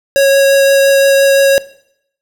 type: tone with vibrato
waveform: square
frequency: 550 Hz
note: C#5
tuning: 14 cents flat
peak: -7 dBFS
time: 0.16-1.58 s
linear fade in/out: 0 ms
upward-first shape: triangle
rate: 5.8 Hz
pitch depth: 9 cents each way
effects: noise-tail reverb RT60 0.7 s tail -19 dB re dry